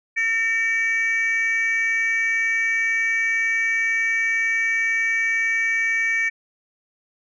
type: tone pair together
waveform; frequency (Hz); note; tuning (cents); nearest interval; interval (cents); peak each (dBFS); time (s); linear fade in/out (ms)
sine; 1820 / 2289; A#6 / D7; -42 / -45; major third; 397; -20 / -19; 0.16-6.3; 20
effects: tanh soft clip ceiling -15 dBFS